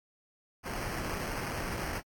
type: noise with sample-and-hold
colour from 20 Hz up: pink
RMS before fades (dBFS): -36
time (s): 0.63-2.02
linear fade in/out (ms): 50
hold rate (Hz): 3675
effects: AAC 64 kbps